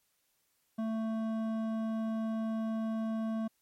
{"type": "tone with hard clipping", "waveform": "triangle", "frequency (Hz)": 222.1, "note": "A3", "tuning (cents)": 16, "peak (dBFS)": -33, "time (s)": [0.78, 3.48], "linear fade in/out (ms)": 10, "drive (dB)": 14, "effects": ["white hiss -75 dBFS RMS until 3.61 s", "MP3 64 kbps"]}